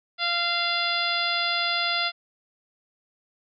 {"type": "harmonic tone", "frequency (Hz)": 692, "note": "F5", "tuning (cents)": -16, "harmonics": [1, 2, 3, 4, 5, 6, 7], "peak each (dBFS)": [-32, -29, -30, -32, -29, -32, -31], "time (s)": [0.18, 2.12], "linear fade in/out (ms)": 50, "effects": []}